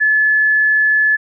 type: tone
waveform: sine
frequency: 1723 Hz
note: A6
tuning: 37 cents flat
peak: -10 dBFS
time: 0-1.17 s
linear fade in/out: 20 ms
effects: none